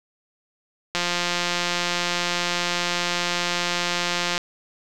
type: click train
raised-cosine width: 0.2 ms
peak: -6 dBFS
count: 601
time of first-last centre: 0.95-4.379 s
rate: 175 Hz
effects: none